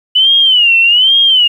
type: tone with vibrato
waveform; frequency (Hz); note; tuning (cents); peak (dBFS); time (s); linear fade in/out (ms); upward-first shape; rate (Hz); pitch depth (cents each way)
sine; 2960; F#7; 0; -5; 0.15-1.48; 10; sine; 1.2; 160
effects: 7-bit